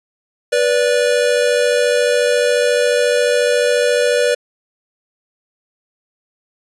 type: tone pair together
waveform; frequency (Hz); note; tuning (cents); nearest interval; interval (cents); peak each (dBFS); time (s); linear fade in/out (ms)
square; 488.8 / 583; B4 / D5; -18 / -13; minor third; 305; -15 / -17; 0.52-4.35; 10
effects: resampled to 24000 Hz